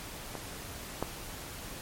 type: clicks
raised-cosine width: 1 ms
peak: -23 / -16 dBFS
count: 2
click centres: 0.353 / 1.026 s
effects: pink hiss -43 dBFS RMS until 1.81 s + MP3 64 kbps